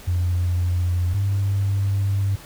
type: tone pair in turn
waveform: sine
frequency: 88.6 / 98.85 Hz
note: F2 / G2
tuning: +25 / +15 cents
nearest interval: major second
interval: 190 cents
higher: second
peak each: -17 dBFS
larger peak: neither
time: 0.07-1.14 / 1.14-2.36 s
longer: second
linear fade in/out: 10 ms
effects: tanh soft clip ceiling -14 dBFS + pink hiss -43 dBFS RMS until 2.45 s